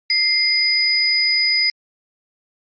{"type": "tone pair together", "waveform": "sine", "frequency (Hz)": [2093, 4964], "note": ["C7", "D#8"], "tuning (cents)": [0, -5], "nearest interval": "octave + minor third", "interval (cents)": 1495, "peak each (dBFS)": [-19, -16], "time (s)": [0.1, 1.7], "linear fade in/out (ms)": 2, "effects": ["Opus 48 kbps"]}